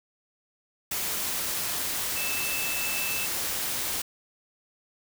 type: tone in noise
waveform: sine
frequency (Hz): 2637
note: E7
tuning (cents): 0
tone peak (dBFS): -32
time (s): 2.16-3.26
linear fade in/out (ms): 5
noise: white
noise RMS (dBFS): -30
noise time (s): 0.91-4.02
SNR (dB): -5
effects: none